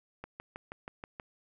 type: click train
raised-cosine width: 0.5 ms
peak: -26 dBFS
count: 7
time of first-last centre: 0.24-1.198 s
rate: 6.26 Hz
effects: none